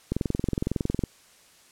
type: click train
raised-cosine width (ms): 3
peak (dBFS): -12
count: 21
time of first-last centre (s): 0.12-1.037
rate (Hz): 21.8
effects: white hiss -56 dBFS RMS until 1.71 s + low-pass 10000 Hz 12 dB/octave